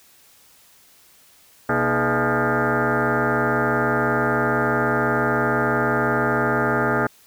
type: tone with frequency modulation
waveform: sine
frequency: 494.5 Hz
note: B4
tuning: 2 cents sharp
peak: -17 dBFS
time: 1.69-7.07 s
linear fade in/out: 5 ms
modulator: 183 Hz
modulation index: 6.2
effects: white hiss -53 dBFS RMS until 7.26 s